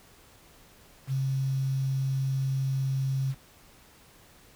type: tone with quantisation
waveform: sine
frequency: 134.2 Hz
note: C3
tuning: 44 cents sharp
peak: -25 dBFS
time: 1.07-3.35 s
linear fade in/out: 50 ms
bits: 8
effects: pink hiss -56 dBFS RMS until 4.55 s